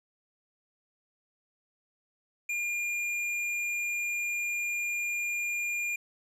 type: tone with hard clipping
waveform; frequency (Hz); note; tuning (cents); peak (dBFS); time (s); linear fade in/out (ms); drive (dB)
triangle; 2410; D7; +44; -31; 2.49-5.96; 5; 13
effects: resampled to 32000 Hz